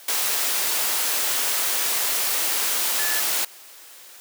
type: tone in noise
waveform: sine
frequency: 1728 Hz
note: A6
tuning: 32 cents flat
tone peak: -28 dBFS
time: 2.99-3.2 s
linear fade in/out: 5 ms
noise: white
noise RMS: -23 dBFS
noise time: 0.08-3.45 s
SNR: -8 dB
effects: white hiss -45 dBFS RMS until 4.2 s + high-pass 400 Hz 12 dB/octave